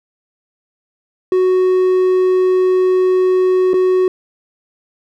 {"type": "tone with dropouts", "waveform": "triangle", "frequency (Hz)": 370, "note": "F#4", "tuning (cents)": 0, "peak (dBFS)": -8, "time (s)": [1.32, 4.08], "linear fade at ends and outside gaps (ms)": 2, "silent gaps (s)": [3.734, 3.74], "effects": []}